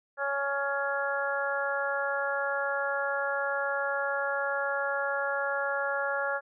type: harmonic tone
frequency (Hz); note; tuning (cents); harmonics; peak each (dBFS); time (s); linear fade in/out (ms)
279; C#4; +11; 2 / 3 / 4 / 5 / 6; -32 / -36 / -38 / -32 / -34; 0.17-6.41; 50
effects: none